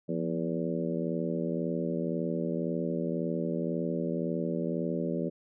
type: harmonic tone with a mistuned harmonic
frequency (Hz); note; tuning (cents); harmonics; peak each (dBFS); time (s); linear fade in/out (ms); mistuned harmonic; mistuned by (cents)
81.9; E2; -11; 2 / 3 / 4 / 5 / 6 / 7; -33 / -35 / -36 / -37 / -38 / -38; 0.08-5.3; 20; 2; +92
effects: none